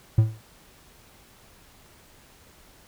triangle tone with exponential decay, 110 Hz, A2, in tune, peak -9 dBFS, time 0.18-0.41 s, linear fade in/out 5 ms, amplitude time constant 48 ms, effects pink hiss -54 dBFS RMS until 2.87 s

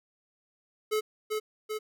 square tone with echo, 430 Hz, A4, 40 cents flat, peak -26 dBFS, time 0.91-1.01 s, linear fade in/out 20 ms, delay 390 ms, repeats 2, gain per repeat -3 dB, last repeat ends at 1.79 s, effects none

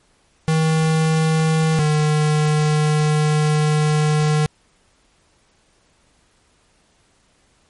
square tone pair in turn, 159 / 151.88 Hz, D#3 / D#3, +38 / -41 cents, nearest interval minor second, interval 79 cents, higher first, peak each -15 dBFS, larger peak neither, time 0.48-1.79 / 1.79-4.46 s, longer second, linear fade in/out 0 ms, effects pink hiss -59 dBFS RMS until 7.69 s + MP3 48 kbps

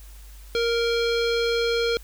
square tone with low-pass filter, 466.2 Hz, A#4, in tune, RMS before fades -23 dBFS, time 0.55-1.97 s, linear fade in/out 0 ms, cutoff 4100 Hz, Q 2.8, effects added 50 Hz sine -41 dBFS peak until 2.03 s + white hiss -52 dBFS RMS until 2.03 s

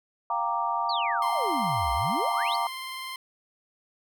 sine chord, G minor seventh, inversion third, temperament equal, 698.5 / 784 / 932.3 / 1174.7 Hz, F5 / G5 / Bb5 / D6, 0 / 0 / 0 / 0 cents, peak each -32 / -33 / -28 / -30 dBFS, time 0.3-2.67 s, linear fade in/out 2 ms
sine exponential two-way sweep, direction down then up, 4700 to 58.27 to 4700 Hz, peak -30 dBFS, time 0.89-2.56 s, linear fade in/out 5 ms, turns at 1.93 s
15% pulse tone with vibrato, 1046.5 Hz, C6, in tune, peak -28 dBFS, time 1.22-3.16 s, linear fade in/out 2 ms, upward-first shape square, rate 20 Hz, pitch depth 15 cents each way
effects none

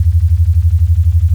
sine beating tone pair, 77.78 / 89.78 Hz, D#2 / F2, 0 / +48 cents, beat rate 12 Hz, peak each -10 dBFS, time 0-1.34 s, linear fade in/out 5 ms, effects 7-bit

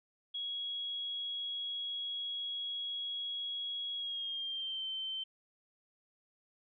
sine tone with pitch glide, 3322 to 3100 Hz, G#7 to G7, 0 to -20 cents, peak -36 dBFS, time 0.34-5.24 s, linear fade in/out 10 ms, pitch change -120 cents, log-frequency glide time 3.96-4.86 s, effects none

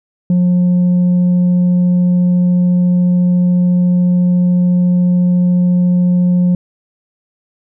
triangle tone with tanh clipping, 178.6 Hz, F3, 39 cents sharp, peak -9 dBFS, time 0.3-6.55 s, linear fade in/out 2 ms, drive 7 dB, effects none

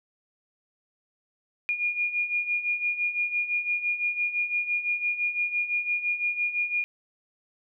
sine beating tone pair, 2426 / 2431.9 Hz, D#7 / D#7, -44 / -40 cents, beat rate 5.9 Hz, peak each -31 / -26 dBFS, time 1.69-6.84 s, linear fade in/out 0 ms, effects none

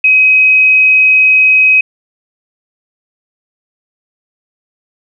sine tone, 2532 Hz, D#7, 30 cents sharp, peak -4 dBFS, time 0.04-1.81 s, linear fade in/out 5 ms, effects none

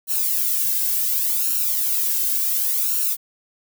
violet noise with flanger, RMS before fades -21 dBFS, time 0.07-3.17 s, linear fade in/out 50 ms, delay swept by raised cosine 0.71 to 1.91 ms, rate 0.69 Hz, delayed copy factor +1, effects none

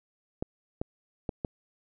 clicks, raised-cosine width 2 ms, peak -17 dBFS, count 4, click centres 0.425 / 0.815 / 1.292 / 1.448 s, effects none

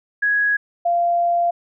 sine tone pair in turn, 1665 / 691.6 Hz, G#6 / F5, +4 / -17 cents, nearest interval octave + minor third, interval 1521 cents, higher first, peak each -15 dBFS, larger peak neither, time 0.22-0.57 / 0.85-1.51 s, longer second, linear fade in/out 10 ms, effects none

